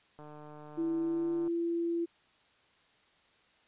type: click train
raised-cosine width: 1 ms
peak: -36 dBFS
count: 194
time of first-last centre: 0.19-1.477 s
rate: 150 Hz
type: tone with pitch glide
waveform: sine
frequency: 329.6 to 338.5 Hz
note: E4 to E4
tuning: 0 to +46 cents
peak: -29 dBFS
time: 0.77-2.06 s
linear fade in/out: 20 ms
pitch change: +46 cents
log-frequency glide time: 0.99-1.34 s
effects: white hiss -66 dBFS RMS until 3.67 s + resampled to 8000 Hz